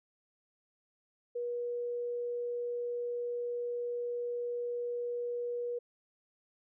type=tone; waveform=sine; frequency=481.6 Hz; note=B4; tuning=44 cents flat; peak=-33 dBFS; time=1.35-5.79 s; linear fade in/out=10 ms; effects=none